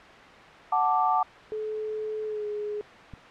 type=chord; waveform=sine; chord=D major; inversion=first; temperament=equal; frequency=740 / 880 / 1174.7 Hz; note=F#5 / A5 / D6; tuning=0 / 0 / 0 cents; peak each=-25 dBFS; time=0.72-1.23 s; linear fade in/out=5 ms
type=tone with pitch glide; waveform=sine; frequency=431.1 to 418.3 Hz; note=A4 to G#4; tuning=-35 to +12 cents; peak=-29 dBFS; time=1.52-2.81 s; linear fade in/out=0 ms; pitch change=-53 cents; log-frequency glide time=2.26-2.46 s
type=click; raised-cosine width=5 ms; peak=-29 dBFS; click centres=3.137 s
effects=white hiss -46 dBFS RMS until 3.3 s + low-pass 2000 Hz 12 dB/octave